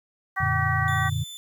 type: harmonic tone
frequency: 383.5 Hz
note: G4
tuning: 38 cents flat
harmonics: 2 / 3 / 4 / 5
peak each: -30 / -28 / -30 / -27 dBFS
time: 0.36-1.1 s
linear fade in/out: 20 ms
type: chord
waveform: sine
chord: Gb augmented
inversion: none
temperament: equal with one note detuned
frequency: 90.6 / 116.54 / 146.83 Hz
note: Gb2 / Bb2 / D3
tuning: -36 / 0 / 0 cents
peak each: -28 dBFS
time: 0.4-1.24 s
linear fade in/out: 10 ms
type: tone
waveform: sawtooth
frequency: 3520 Hz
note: A7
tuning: in tune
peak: -34 dBFS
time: 0.88-1.37 s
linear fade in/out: 0 ms
effects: 9-bit